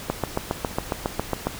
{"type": "click train", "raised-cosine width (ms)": 1, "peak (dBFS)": -8, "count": 11, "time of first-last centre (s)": [0.1, 1.47], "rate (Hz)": 7.3, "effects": ["pink hiss -37 dBFS RMS until 1.59 s"]}